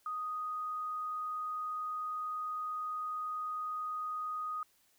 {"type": "tone", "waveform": "sine", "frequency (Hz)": 1244.5, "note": "D#6", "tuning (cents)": 0, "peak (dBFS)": -35, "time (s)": [0.06, 4.63], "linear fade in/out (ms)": 2, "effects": ["white hiss -70 dBFS RMS until 4.98 s"]}